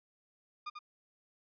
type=tone with echo; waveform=40% pulse; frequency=1213 Hz; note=D#6; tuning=44 cents flat; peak=-37 dBFS; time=0.66-0.7 s; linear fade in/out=10 ms; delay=91 ms; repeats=1; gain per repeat=-5 dB; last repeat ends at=0.791 s; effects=resampled to 11025 Hz